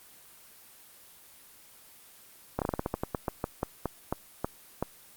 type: slowing click train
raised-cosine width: 1 ms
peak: -14 dBFS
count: 17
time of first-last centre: 2.59-4.826 s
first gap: 28 ms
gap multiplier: 1.19
effects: white hiss -54 dBFS RMS until 5.16 s + Opus 24 kbps